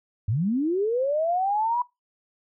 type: linear sweep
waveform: sine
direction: up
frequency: 92 to 989 Hz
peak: -21 dBFS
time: 0.28-1.82 s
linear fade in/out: 5 ms
effects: noise-tail reverb RT60 0.2 s tail -21 dB re dry